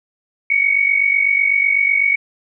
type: tone pair together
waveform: sine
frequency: 2200 / 2248 Hz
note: C#7 / C#7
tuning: -14 / +24 cents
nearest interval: unison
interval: 38 cents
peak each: -17 / -14 dBFS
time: 0.5-2.16 s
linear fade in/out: 5 ms
effects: none